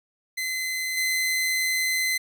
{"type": "tone with level steps", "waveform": "sawtooth", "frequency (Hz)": 2046, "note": "C7", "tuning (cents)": -39, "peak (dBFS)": [-23, -19], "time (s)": [0.37, 2.18], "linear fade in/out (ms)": 10, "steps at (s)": 0.97, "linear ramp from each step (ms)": 5, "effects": []}